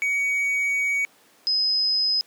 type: tone pair in turn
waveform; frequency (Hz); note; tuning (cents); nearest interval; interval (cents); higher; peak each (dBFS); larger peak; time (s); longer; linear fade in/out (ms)
triangle / sine; 2252 / 5056; C#7 / D#8; +27 / +27; octave + major second; 1400; second; -19; neither; 0.02-1.05 / 1.47-2.21; first; 0
effects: pink hiss -56 dBFS RMS until 2.26 s + high-pass 300 Hz 12 dB/octave